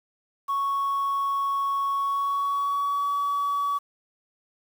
sine tone with pitch glide, 1108.7 to 1137.2 Hz, C#6 to C#6, 0 to +44 cents, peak -21 dBFS, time 0.48-3.79 s, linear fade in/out 20 ms, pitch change +44 cents, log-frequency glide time 1.92-3.1 s, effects tanh soft clip ceiling -21 dBFS + 8-bit

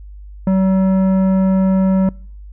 sine tone with tanh clipping, 190 Hz, F#3, 46 cents sharp, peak -13 dBFS, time 0.47-2.09 s, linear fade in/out 2 ms, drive 12 dB, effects noise-tail reverb RT60 0.6 s tail -26 dB re dry + added 50 Hz sine -32 dBFS peak until 2.52 s

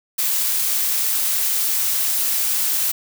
blue noise, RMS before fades -20 dBFS, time 0.18-2.92 s, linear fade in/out 10 ms, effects none

